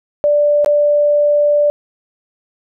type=tone with dropouts; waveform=sine; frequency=587.3 Hz; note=D5; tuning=in tune; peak=-9 dBFS; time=0.24-1.7 s; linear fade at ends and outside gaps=0 ms; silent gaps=0.646-0.661 s; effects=none